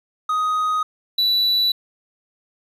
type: tone pair in turn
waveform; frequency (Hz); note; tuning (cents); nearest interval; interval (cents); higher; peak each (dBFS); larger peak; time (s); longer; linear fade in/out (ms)
triangle; 1251 / 3953; D#6 / B7; +9 / +1; octave + minor sixth; 1992; second; -16 / -14; second; 0.29-0.83 / 1.18-1.72; neither; 5
effects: resampled to 32000 Hz + 9-bit